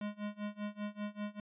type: tone with tremolo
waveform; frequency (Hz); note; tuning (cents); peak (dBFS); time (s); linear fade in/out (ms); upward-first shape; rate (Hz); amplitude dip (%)
square; 207.7; G#3; 0; -36; 0.01-1.4; 2; sine; 5.1; 95
effects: resampled to 8000 Hz